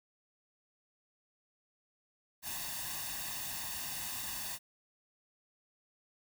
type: noise with comb filter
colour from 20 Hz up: white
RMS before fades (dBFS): -40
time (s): 2.42-4.59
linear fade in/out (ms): 50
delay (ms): 1.1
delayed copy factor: +0.75
effects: none